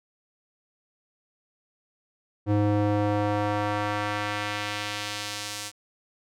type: tone with band-pass filter sweep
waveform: square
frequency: 103.83 Hz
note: G#2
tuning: in tune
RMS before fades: -27 dBFS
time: 2.46-5.72 s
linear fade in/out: 50 ms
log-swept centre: 300 to 7100 Hz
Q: 0.82
effects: none